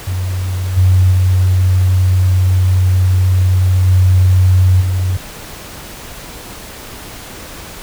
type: tone with level steps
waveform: sine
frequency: 92.5 Hz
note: F#2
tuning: in tune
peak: -15 / -6 / -8 / -6 / -12 dBFS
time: 0.07-5.17 s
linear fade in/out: 5 ms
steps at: 0.76 / 1.11 / 3.86 / 4.8 s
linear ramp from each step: 20 ms
effects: pink hiss -31 dBFS RMS until 7.82 s